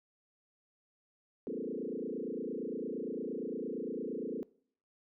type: tone with frequency modulation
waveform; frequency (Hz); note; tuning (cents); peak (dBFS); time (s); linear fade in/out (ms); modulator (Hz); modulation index
sine; 349.2; F4; 0; -35; 1.47-4.43; 0; 28.7; 4.5
effects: noise-tail reverb RT60 0.6 s tail -23 dB re dry